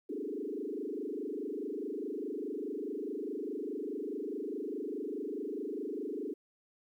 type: tone with frequency modulation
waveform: sine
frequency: 355 Hz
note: F4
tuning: 28 cents sharp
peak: -35 dBFS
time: 0.09-6.34 s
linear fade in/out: 10 ms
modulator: 24.8 Hz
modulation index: 3.6
effects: 12-bit